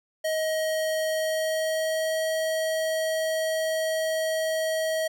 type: tone with pitch glide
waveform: square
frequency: 631 to 637.6 Hz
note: D#5 to D#5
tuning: +24 to +42 cents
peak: -25 dBFS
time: 0.24-5.08 s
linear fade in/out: 10 ms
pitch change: +18 cents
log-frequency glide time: 1.1-2.23 s
effects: none